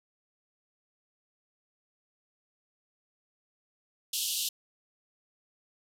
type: band-pass noise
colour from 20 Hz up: pink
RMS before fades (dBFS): -32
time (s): 4.13-4.49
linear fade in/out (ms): 5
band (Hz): 2800 to 15000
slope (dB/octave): 96
effects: none